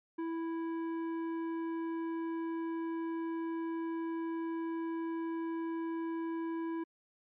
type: tone with tanh clipping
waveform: sine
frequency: 329.6 Hz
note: E4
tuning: in tune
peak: -36 dBFS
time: 0.18-6.84 s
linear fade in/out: 10 ms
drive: 14 dB
effects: low-pass 2000 Hz 12 dB/octave + MP3 48 kbps